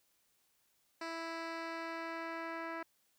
10% pulse tone with low-pass filter sweep, 329.6 Hz, E4, in tune, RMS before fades -42 dBFS, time 1.01-2.83 s, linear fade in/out 5 ms, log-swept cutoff 5200 to 2100 Hz, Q 1, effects white hiss -75 dBFS RMS until 3.18 s

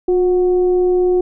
sine tone with frequency modulation, 360 Hz, F#4, 47 cents flat, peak -11 dBFS, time 0.08-1.21 s, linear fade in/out 5 ms, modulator 378 Hz, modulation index 0.29, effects none

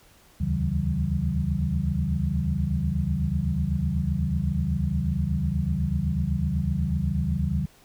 sine tone cluster, 72.6 / 80.7 / 137.9 / 162.9 / 190.6 Hz, D2 / E2 / C#3 / E3 / G3, -19 / -36 / -9 / -20 / -48 cents, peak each -29 dBFS, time 0.4-7.66 s, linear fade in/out 10 ms, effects pink hiss -56 dBFS RMS until 7.84 s

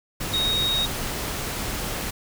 sine tone in noise, 3760 Hz, A#7, 14 cents sharp, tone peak -21 dBFS, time 0.33-0.86 s, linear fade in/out 10 ms, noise pink, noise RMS -29 dBFS, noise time 0.2-2.11 s, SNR +5 dB, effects none

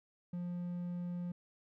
triangle tone, 176 Hz, F3, 14 cents sharp, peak -35 dBFS, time 0.33-1.32 s, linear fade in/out 5 ms, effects none

